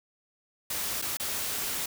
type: noise with dropouts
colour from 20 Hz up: white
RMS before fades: -32 dBFS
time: 0.7-1.86 s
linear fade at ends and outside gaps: 5 ms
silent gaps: 1.017-1.022 / 1.171-1.198 s
effects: none